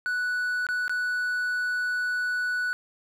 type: tone with dropouts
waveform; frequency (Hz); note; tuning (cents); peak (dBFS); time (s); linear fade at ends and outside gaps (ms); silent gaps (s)
triangle; 1480; F#6; 0; -23; 0.06-2.73; 0; 0.667-0.688 / 0.88-0.895
effects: none